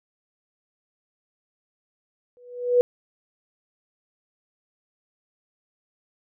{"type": "tone with exponential growth", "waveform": "sine", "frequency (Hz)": 490, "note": "B4", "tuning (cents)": -14, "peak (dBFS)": -11, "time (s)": [2.37, 2.81], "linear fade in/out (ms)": 0, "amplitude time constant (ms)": 94, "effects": []}